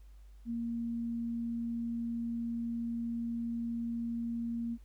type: tone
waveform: sine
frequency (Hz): 233.1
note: A#3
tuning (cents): 0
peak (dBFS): -33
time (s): 0.45-4.78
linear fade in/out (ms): 50
effects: added 50 Hz sine -51 dBFS peak until 4.84 s + pink hiss -72 dBFS RMS until 4.84 s